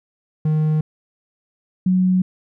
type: tone pair in turn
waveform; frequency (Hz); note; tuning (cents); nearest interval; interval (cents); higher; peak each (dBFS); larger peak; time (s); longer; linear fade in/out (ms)
triangle / sine; 154.7 / 184.5; D#3 / F#3; -10 / -5; minor third; 305; second; -13; neither; 0.45-0.81 / 1.86-2.22; neither; 5
effects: none